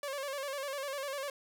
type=tone with vibrato; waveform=sawtooth; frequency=556 Hz; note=C#5; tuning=5 cents sharp; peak=-32 dBFS; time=0.03-1.3 s; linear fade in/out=2 ms; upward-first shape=square; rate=10 Hz; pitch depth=63 cents each way; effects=none